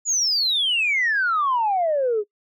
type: exponential sweep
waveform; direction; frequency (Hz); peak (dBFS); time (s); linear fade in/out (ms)
sine; down; 7050 to 402.1; -17; 0.05-2.24; 50
effects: noise-tail reverb RT60 0.1 s tail -24 dB re dry + tanh soft clip ceiling -14 dBFS